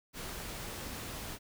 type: noise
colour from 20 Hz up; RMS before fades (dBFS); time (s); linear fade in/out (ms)
pink; -42; 0.13-1.39; 50
effects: none